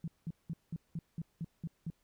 sine tone bursts, 164.1 Hz, E3, 8 cents flat, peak -35 dBFS, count 9, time 0.04-1.902 s, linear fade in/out 2 ms, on 38 ms, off 190 ms, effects pink hiss -75 dBFS RMS until 2.03 s

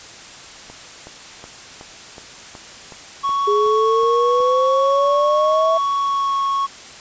click train, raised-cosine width 1 ms, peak -23 dBFS, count 11, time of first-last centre 0.7-4.404 s, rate 2.7 Hz
triangle tone with vibrato, 1108.7 Hz, C#6, in tune, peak -15 dBFS, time 3.23-6.67 s, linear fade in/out 20 ms, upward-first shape sine, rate 0.85 Hz, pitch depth 11 cents each way
sine exponential sweep, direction up, 409.4 to 659.3 Hz, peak -15 dBFS, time 3.47-5.78 s, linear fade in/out 10 ms
effects white hiss -38 dBFS RMS until 7 s + resampled to 16000 Hz

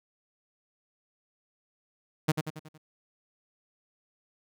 sawtooth tone with echo, 155.56 Hz, D#3, in tune, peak -17 dBFS, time 2.28-2.32 s, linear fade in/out 10 ms, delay 92 ms, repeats 5, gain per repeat -6 dB, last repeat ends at 2.78 s, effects none

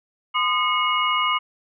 sine tone cluster, 1023 / 1227 / 2181 / 2887 Hz, C6 / D#6 / C#7 / F#7, -39 / -25 / -29 / -43 cents, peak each -25 / -22 / -25 / -25 dBFS, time 0.34-1.39 s, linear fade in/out 20 ms, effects none

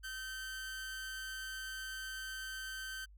sawtooth tone with amplitude modulation, 1544 Hz, G6, 27 cents flat, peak -36 dBFS, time 0.03-3.06 s, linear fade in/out 20 ms, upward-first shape sine, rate 272 Hz, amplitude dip 40%, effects added 50 Hz sine -55 dBFS peak until 3.17 s

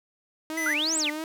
sawtooth tone with vibrato, 310 Hz, D#4, 6 cents flat, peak -27 dBFS, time 0.5-1.24 s, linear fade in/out 0 ms, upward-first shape triangle, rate 3 Hz, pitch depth 87 cents each way
square tone, 2002 Hz, B6, 23 cents sharp, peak -28 dBFS, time 0.57-0.74 s, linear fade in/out 5 ms
sine exponential two-way sweep, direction up then down, 1355 to 8372 to 1896 Hz, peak -24 dBFS, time 0.66-1.1 s, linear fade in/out 2 ms, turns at 0.98 s
effects none

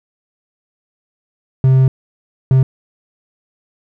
triangle tone bursts at uneven times, 131.5 Hz, C3, 9 cents sharp, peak -5 dBFS, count 2, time 1.64-1.88 / 2.51-2.63 s, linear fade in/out 2 ms, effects none

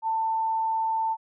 sine tone, 892 Hz, A5, 23 cents sharp, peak -23 dBFS, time 0.02-1.17 s, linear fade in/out 50 ms, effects none

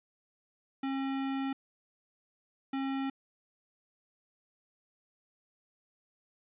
square tone bursts at uneven times, 270 Hz, C#4, 45 cents flat, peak -32 dBFS, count 2, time 0.83-1.53 / 2.73-3.1 s, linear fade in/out 5 ms, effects resampled to 8000 Hz

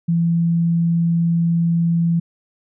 sine tone, 168.3 Hz, E3, 36 cents sharp, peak -14 dBFS, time 0.08-2.2 s, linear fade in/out 10 ms, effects none

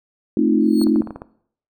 sine chord, F dominant seventh, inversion first, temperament equal with one note detuned, 220 / 264.1 / 311.1 / 349.2 Hz, A3 / C4 / Eb4 / F4, 0 / +16 / 0 / 0 cents, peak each -19 / -19 / -18 / -22 dBFS, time 0.37-1.01 s, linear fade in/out 2 ms
sawtooth tone with exponential growth, 4330 Hz, C#8, 41 cents flat, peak -23 dBFS, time 0.6-0.84 s, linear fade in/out 1 ms, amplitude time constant 51 ms
clicks, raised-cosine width 1 ms, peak -18 dBFS, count 8, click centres 0.815 / 0.869 / 0.96 / 1.02 / 1.073 / 1.107 / 1.16 / 1.219 s
effects noise-tail reverb RT60 0.6 s tail -17 dB re dry

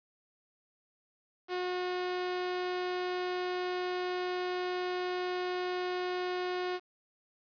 sawtooth tone, 362.2 Hz, F#4, 37 cents flat, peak -28 dBFS, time 1.48-6.8 s, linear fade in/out 50 ms, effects resampled to 11025 Hz + 9-bit

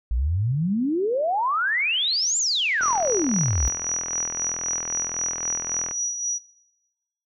sine exponential two-way sweep, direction up then down, 53.7 to 7450 to 57.9 Hz, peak -20 dBFS, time 0.11-3.68 s, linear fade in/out 0 ms, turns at 2.38 s
sine tone with tremolo, 5820 Hz, F#8, 29 cents flat, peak -22 dBFS, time 2.81-6.39 s, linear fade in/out 20 ms, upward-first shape sine, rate 3.8 Hz, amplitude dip 55%
click train, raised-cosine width 0.5 ms, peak -19 dBFS, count 130, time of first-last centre 2.81-5.911 s, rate 41.6 Hz
effects noise-tail reverb RT60 1.0 s tail -19 dB re dry

